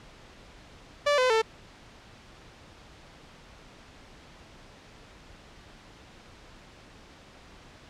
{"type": "tone with pitch steps", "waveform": "sawtooth", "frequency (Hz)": [581, 508.7, 445.4], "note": ["D5", "C5", "A4"], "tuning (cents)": [-19, -49, 21], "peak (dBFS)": -17, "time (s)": [1.06, 1.42], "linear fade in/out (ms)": 10, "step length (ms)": 120, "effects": ["pink hiss -51 dBFS RMS until 7.89 s", "low-pass 5000 Hz 12 dB/octave"]}